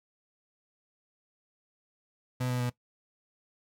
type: tone with pitch steps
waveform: 35% pulse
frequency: 126.1 / 124.44 / 122.79 Hz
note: B2 / B2 / B2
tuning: +36 / +14 / -10 cents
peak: -27 dBFS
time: 2.4-2.7 s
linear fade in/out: 10 ms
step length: 100 ms
effects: noise-tail reverb RT60 0.1 s tail -18 dB re dry